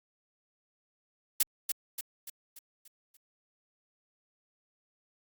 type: noise with echo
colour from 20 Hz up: blue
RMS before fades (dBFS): -24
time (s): 1.4-1.43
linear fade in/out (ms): 5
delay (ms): 290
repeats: 6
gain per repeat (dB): -6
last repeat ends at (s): 3.17
effects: Opus 48 kbps